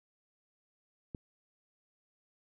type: click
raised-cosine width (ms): 3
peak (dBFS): -27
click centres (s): 1.148
effects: none